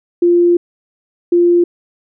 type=tone bursts at uneven times; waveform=sine; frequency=347.8 Hz; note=F4; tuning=7 cents flat; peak=-7 dBFS; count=2; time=0.22-0.57 / 1.32-1.64 s; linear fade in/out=5 ms; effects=none